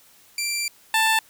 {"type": "tone pair in turn", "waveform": "15% pulse", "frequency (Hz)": [2357, 884.9], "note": ["D7", "A5"], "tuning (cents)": [6, 10], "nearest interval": "octave + perfect fourth", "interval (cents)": 1696, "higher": "first", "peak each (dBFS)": [-17, -11], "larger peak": "second", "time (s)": [[0.38, 0.68], [0.94, 1.19]], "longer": "first", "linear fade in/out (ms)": 2, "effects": ["white hiss -54 dBFS RMS until 1.29 s"]}